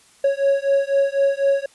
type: beating tone pair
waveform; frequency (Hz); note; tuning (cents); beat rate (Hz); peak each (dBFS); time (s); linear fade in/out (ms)
triangle; 551 / 555; C#5 / C#5; -11 / +2; 4; -17; 0.24-1.66; 5
effects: white hiss -53 dBFS RMS until 1.74 s + resampled to 24000 Hz